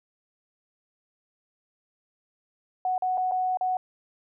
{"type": "tone with dropouts", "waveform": "sine", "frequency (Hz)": 740, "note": "F#5", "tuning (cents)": 0, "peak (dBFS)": -23, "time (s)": [2.85, 3.77], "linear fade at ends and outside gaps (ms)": 2, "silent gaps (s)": [[2.98, 3.022], [3.174, 3.178], [3.313, 3.319], [3.572, 3.61]], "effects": []}